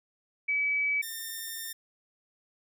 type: tone pair in turn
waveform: sine / 5% pulse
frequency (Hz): 2288 / 1811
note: D7 / A6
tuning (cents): -46 / +49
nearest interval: major third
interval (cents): 405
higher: first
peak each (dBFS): -25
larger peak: neither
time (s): 0.48-1.02 / 1.02-1.73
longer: second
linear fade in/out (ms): 10
effects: none